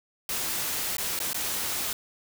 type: noise with dropouts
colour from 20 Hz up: white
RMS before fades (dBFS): -30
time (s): 0.29-1.93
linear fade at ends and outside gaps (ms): 2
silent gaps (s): 0.969-0.982 / 1.191-1.201 / 1.332-1.344
effects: none